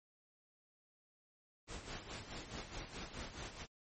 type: noise with tremolo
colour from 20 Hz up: pink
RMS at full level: -45 dBFS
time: 1.67-3.67 s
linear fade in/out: 50 ms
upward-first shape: sine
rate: 4.7 Hz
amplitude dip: 65%
effects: MP3 32 kbps